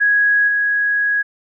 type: tone with level steps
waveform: sine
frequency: 1661.2 Hz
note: G#6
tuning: in tune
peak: -11 / -14 dBFS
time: 0-1.23 s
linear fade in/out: 20 ms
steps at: 0.47 s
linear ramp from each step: 20 ms
effects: none